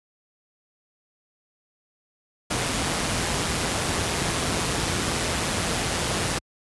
pink noise with amplitude modulation, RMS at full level -23 dBFS, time 2.5-6.39 s, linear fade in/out 10 ms, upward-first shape sine, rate 171 Hz, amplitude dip 40%, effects high-pass 60 Hz 12 dB/octave + resampled to 24000 Hz

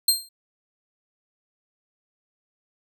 20% pulse tone with exponential decay, 4185 Hz, C8, in tune, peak -7 dBFS, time 0.08-0.29 s, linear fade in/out 5 ms, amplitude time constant 45 ms, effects none

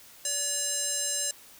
square tone with band-pass filter, 573 Hz, D5, 43 cents flat, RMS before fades -30 dBFS, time 0.25-1.31 s, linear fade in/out 2 ms, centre 7600 Hz, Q 3.3, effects white hiss -52 dBFS RMS until 1.59 s

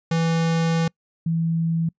square / sine tone pair in turn, 164.81 / 164.81 Hz, E3 / E3, 0 / 0 cents, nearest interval unison, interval 0 cents, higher neither, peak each -19 dBFS, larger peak neither, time 0.11-0.88 / 1.26-1.89 s, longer first, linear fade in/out 5 ms, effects noise-tail reverb RT60 0.1 s tail -26 dB re dry + resampled to 16000 Hz

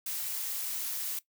blue noise, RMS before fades -35 dBFS, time 0.06-1.19 s, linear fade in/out 5 ms, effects noise-tail reverb RT60 0.1 s tail -17 dB re dry

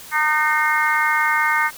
harmonic tone, 305.4 Hz, D#4, 32 cents flat, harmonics 3 / 4 / 5 / 6 / 7, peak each -22 / -22 / -22 / -22 / -22 dBFS, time 0.11-1.71 s, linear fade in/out 50 ms, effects white hiss -39 dBFS RMS until 1.77 s

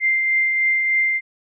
sine tone with tremolo, 2093 Hz, C7, in tune, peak -14 dBFS, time 0-1.21 s, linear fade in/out 50 ms, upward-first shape triangle, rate 3.3 Hz, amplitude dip 35%, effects none

